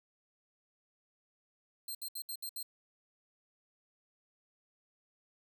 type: tone bursts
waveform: 10% pulse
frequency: 4165 Hz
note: C8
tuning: 9 cents flat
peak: -32 dBFS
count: 6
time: 1.88-2.629 s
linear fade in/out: 5 ms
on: 69 ms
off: 67 ms
effects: none